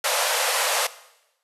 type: band-pass noise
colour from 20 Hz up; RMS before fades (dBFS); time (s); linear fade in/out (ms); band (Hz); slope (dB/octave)
pink; -23; 0.04-0.87; 5; 480 to 13000; 96
effects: noise-tail reverb RT60 0.9 s tail -17 dB re dry